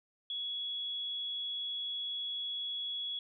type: tone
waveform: sine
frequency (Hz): 3362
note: G#7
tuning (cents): +20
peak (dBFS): -35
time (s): 0.3-3.19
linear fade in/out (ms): 2
effects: none